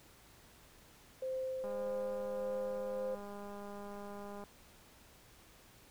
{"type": "tone with tremolo", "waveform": "sine", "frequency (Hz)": 521, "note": "C5", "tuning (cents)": -7, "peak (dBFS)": -35, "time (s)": [1.22, 3.15], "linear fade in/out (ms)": 5, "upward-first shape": "sine", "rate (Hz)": 1.7, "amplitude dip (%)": 25}
{"type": "click train", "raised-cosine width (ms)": 1, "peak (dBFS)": -35, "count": 569, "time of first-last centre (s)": [1.64, 4.438], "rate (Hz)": 203}
{"effects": ["pink hiss -61 dBFS RMS until 5.9 s"]}